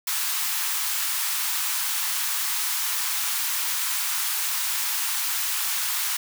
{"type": "high-pass noise", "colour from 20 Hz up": "white", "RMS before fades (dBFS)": -26, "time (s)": [0.07, 6.17], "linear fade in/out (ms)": 5, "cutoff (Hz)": 850, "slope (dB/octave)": 48, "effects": []}